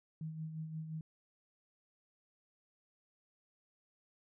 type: tone with tremolo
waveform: sine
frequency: 158.3 Hz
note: D#3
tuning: 30 cents sharp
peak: -38 dBFS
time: 0.21-1.01 s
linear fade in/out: 2 ms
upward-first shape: sine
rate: 5.7 Hz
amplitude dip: 50%
effects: none